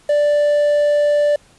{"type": "tone with quantisation", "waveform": "triangle", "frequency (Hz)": 587.3, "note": "D5", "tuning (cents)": 0, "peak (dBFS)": -10, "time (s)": [0.09, 1.36], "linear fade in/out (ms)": 5, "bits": 6, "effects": ["pink hiss -51 dBFS RMS until 1.58 s", "resampled to 24000 Hz"]}